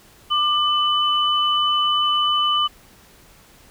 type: tone pair together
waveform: sine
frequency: 1191 / 3001 Hz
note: D6 / F#7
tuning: +24 / +24 cents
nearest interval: octave + major third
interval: 1600 cents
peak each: -19 dBFS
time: 0.3-2.68 s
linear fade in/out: 20 ms
effects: pink hiss -50 dBFS RMS until 3.7 s